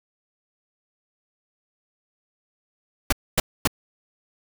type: noise bursts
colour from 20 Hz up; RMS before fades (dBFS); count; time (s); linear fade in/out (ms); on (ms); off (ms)
pink; -18; 3; 3.1-3.675; 5; 25; 250
effects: none